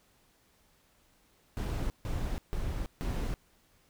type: noise bursts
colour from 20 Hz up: brown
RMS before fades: -33 dBFS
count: 4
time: 1.57-3.34 s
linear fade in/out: 0 ms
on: 330 ms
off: 150 ms
effects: pink hiss -67 dBFS RMS until 3.89 s